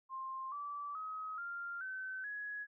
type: tone with pitch steps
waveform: sine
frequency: 1056 / 1158.2 / 1270.4 / 1393.4 / 1528.3 / 1676.3 Hz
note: C6 / D6 / D#6 / F6 / G6 / G#6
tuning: +16 / -24 / +36 / -4 / -44 / +16 cents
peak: -40 dBFS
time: 0.09-2.67 s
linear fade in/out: 50 ms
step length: 430 ms
effects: none